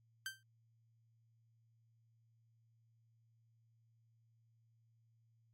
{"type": "tone with exponential decay", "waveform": "sawtooth", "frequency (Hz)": 1561, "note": "G6", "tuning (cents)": -8, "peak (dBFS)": -34, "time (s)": [0.26, 0.43], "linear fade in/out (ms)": 1, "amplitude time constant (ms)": 35, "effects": ["added 114 Hz sine -70 dBFS peak until 5.53 s", "MP3 64 kbps"]}